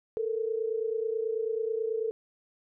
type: tone pair together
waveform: sine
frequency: 440 / 469.2 Hz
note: A4 / A#4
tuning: 0 / +11 cents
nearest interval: minor second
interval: 111 cents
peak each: -29 / -33 dBFS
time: 0.17-2.11 s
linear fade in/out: 0 ms
effects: none